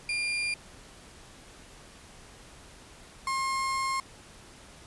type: tone pair in turn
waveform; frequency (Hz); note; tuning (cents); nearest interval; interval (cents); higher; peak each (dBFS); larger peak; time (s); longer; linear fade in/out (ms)
35% pulse; 2400 / 1069.1; D7 / C6; +37 / +37; octave + major second; 1400; first; -26; neither; 0.09-0.54 / 3.27-4; second; 2
effects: pink hiss -51 dBFS RMS until 4.86 s + resampled to 24000 Hz